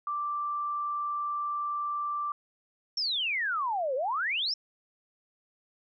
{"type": "tone", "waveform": "sine", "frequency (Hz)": 1174.7, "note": "D6", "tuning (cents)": 0, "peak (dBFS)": -29, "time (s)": [0.07, 2.32], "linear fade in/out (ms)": 2}
{"type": "exponential two-way sweep", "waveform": "sine", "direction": "down then up", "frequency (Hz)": [5588, 496.8, 5588], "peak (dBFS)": -27, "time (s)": [2.97, 4.54], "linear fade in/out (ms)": 5, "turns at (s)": 3.95}
{"effects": []}